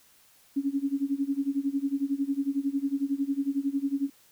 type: tone with tremolo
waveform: sine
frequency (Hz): 277.7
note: C#4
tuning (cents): +3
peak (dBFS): -22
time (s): 0.56-4.1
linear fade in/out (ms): 10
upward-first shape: sine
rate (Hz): 11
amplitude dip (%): 90
effects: white hiss -60 dBFS RMS until 4.31 s

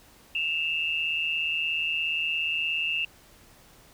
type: tone pair together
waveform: sine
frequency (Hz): 2637 / 2794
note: E7 / F7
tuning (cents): 0 / 0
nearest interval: minor second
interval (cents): 100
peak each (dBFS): -28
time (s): 0.35-3.05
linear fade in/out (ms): 2
effects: pink hiss -55 dBFS RMS until 3.93 s

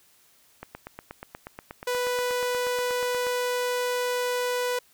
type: click train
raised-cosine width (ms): 0.5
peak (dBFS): -22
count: 23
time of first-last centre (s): 0.63-3.268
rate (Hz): 8.34
type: tone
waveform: sawtooth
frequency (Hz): 493.9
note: B4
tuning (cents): 0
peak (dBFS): -21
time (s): 1.87-4.79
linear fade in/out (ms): 5
effects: white hiss -60 dBFS RMS until 4.93 s

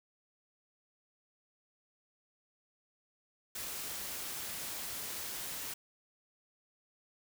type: noise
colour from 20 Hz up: white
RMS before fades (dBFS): -41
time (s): 3.55-5.74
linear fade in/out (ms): 5
effects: none

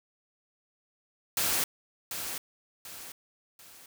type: noise with echo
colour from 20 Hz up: white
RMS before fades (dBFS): -28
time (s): 1.37-1.64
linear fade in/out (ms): 2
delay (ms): 740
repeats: 3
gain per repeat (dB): -8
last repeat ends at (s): 3.86
effects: none

